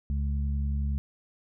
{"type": "harmonic tone", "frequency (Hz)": 70.7, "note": "C#2", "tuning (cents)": 35, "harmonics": [1, 2, 3], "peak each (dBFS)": [-26, -36, -38], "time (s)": [0.1, 0.98], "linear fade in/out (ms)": 0, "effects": []}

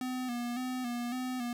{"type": "tone with vibrato", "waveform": "square", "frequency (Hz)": 247.1, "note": "B3", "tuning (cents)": 1, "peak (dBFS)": -34, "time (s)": [0.01, 1.53], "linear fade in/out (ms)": 2, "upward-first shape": "square", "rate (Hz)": 1.8, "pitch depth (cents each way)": 49, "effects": []}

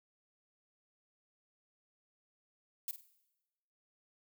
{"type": "noise with echo", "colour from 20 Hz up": "violet", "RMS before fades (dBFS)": -38, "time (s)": [2.88, 2.91], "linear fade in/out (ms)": 0, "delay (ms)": 50, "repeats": 3, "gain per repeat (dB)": -11, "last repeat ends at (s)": 3.06, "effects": ["noise-tail reverb RT60 1.0 s tail -17 dB re dry"]}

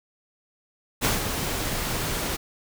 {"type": "noise with ADSR envelope", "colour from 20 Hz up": "pink", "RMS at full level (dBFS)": -21, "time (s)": [1.01, 2.37], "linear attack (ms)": 37, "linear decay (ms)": 150, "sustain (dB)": -7, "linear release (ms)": 15, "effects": []}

